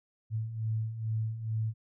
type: beating tone pair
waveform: sine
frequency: 108.9 / 111.2 Hz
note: A2 / A2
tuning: -17 / +19 cents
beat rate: 2.3 Hz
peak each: -37 / -31 dBFS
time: 0.3-1.74 s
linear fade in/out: 50 ms
effects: none